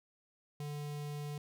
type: tone with notch filter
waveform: square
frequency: 146.83 Hz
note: D3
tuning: in tune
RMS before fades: -41 dBFS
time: 0.6-1.38 s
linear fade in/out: 2 ms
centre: 1500 Hz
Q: 2
effects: none